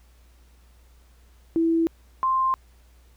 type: tone pair in turn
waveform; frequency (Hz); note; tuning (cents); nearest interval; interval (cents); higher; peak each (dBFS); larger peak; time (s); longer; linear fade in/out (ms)
sine; 329.6 / 1050.4; E4 / C6; 0 / +6; octave + minor sixth; 2006; second; -18 / -19; first; 1.56-1.87 / 2.23-2.54; neither; 0
effects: added 60 Hz sine -52 dBFS peak until 3.16 s + pink hiss -62 dBFS RMS until 3.16 s